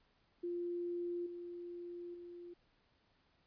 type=tone with level steps; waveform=sine; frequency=348.7 Hz; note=F4; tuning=3 cents flat; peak=-37 / -44 / -48 dBFS; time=0.43-2.54 s; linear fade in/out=10 ms; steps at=1.26 / 2.14 s; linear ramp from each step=5 ms; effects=pink hiss -74 dBFS RMS until 3.46 s + resampled to 11025 Hz